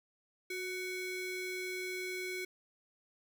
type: ring-modulated tone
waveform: square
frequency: 932.3 Hz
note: A#5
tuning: in tune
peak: -35 dBFS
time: 0.5-2.45 s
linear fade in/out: 5 ms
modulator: 1300 Hz
effects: none